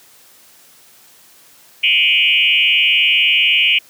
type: tone with frequency modulation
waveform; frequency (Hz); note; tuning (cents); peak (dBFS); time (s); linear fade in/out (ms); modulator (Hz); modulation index
sine; 2672; E7; +23; -10; 1.83-3.79; 10; 152; 2.6
effects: white hiss -47 dBFS RMS until 3.89 s + high-pass 100 Hz 12 dB/octave